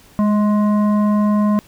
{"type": "tone with frequency modulation", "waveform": "sine", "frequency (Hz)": 207.7, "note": "G#3", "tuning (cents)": 0, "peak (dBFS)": -12, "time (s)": [0.19, 1.59], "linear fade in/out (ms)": 0, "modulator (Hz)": 840, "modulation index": 0.47, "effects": ["pink hiss -48 dBFS RMS until 1.67 s"]}